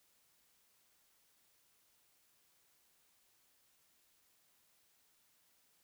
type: silence
effects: white hiss -73 dBFS RMS until 5.83 s